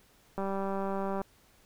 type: click train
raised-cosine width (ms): 1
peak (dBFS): -21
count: 164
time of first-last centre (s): 0.38-1.216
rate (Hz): 195
effects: pink hiss -63 dBFS RMS until 1.65 s